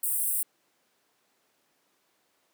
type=high-pass noise; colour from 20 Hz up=pink; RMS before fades=-28 dBFS; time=0.03-0.43 s; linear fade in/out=5 ms; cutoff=8300 Hz; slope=96 dB/octave; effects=pink hiss -70 dBFS RMS until 2.53 s + high-pass 300 Hz 12 dB/octave